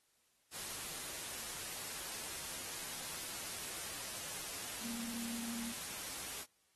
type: tone in noise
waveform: sine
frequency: 233.1 Hz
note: A#3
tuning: in tune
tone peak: -42 dBFS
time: 4.81-5.74 s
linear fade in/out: 50 ms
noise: white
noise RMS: -44 dBFS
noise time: 0.51-6.46 s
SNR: -1 dB
effects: white hiss -75 dBFS RMS until 6.75 s + AAC 32 kbps